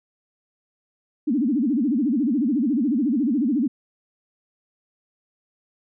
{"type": "tone with vibrato", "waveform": "sine", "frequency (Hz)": 261.6, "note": "C4", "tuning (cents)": 0, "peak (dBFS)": -18, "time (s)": [1.27, 3.68], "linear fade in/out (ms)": 10, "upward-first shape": "sine", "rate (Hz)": 14, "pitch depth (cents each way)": 290, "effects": []}